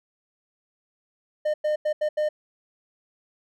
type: tone bursts at uneven times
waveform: triangle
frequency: 607 Hz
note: D#5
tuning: 43 cents flat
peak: -19 dBFS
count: 5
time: 1.45-1.54 / 1.64-1.76 / 1.85-1.93 / 2.01-2.09 / 2.17-2.29 s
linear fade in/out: 10 ms
effects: none